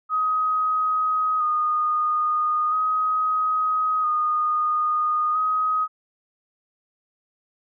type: tone with vibrato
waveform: sine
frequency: 1244.5 Hz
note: D#6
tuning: in tune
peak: -19 dBFS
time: 0.09-5.88 s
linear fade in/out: 50 ms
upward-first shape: square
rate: 0.38 Hz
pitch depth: 21 cents each way
effects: none